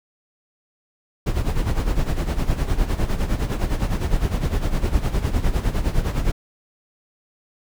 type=noise with tremolo; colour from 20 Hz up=brown; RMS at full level=-18 dBFS; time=1.26-6.32 s; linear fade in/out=10 ms; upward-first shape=sine; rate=9.8 Hz; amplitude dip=70%; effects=none